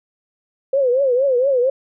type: tone with vibrato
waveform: sine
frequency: 521 Hz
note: C5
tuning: 7 cents flat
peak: -13 dBFS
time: 0.73-1.7 s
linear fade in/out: 5 ms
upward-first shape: triangle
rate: 4.3 Hz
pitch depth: 160 cents each way
effects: none